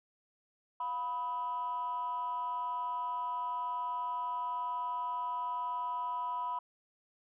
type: tone with amplitude modulation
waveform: sine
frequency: 987.8 Hz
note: B5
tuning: in tune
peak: -29 dBFS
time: 0.8-6.59 s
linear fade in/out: 5 ms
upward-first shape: sine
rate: 279 Hz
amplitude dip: 70%
effects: tanh soft clip ceiling -27 dBFS